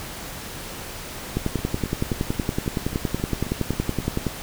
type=two click trains; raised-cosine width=3 ms; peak=-19 / -9 dBFS; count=10 / 32; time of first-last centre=1.59-4.003 / 1.37-4.267 s; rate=3.73 / 10.7 Hz; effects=pink hiss -35 dBFS RMS until 4.42 s